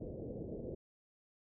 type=low-pass noise; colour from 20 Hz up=white; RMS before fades=-44 dBFS; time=0-0.75 s; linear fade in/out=10 ms; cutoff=550 Hz; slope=48 dB/octave; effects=none